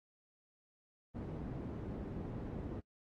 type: low-pass noise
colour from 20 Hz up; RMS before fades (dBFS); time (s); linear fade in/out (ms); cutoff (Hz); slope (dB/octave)
white; -43; 1.14-2.81; 20; 280; 12
effects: noise-tail reverb RT60 0.1 s tail -24 dB re dry + AAC 48 kbps